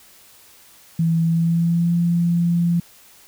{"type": "tone with pitch glide", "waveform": "sine", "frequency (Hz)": [164.81, 171.51], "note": ["E3", "F3"], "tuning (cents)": [0, -31], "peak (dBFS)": -15, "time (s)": [0.99, 2.8], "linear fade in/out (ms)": 5, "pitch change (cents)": 69, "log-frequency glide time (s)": [1.24, 1.94], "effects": ["white hiss -49 dBFS RMS until 3.27 s"]}